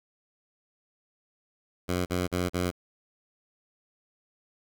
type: tone bursts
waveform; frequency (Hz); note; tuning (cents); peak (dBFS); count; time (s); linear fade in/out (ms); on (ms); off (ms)
10% pulse; 89.7; F2; +47; -18; 4; 1.88-2.714; 20; 180; 38
effects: none